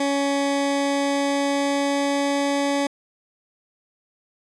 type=tone with pitch glide; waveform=20% pulse; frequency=280 to 281.9 Hz; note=C#4 to C#4; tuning=+18 to +29 cents; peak=-15 dBFS; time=0-2.87 s; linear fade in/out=5 ms; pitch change=+11 cents; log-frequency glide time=0.35-2.36 s; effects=resampled to 22050 Hz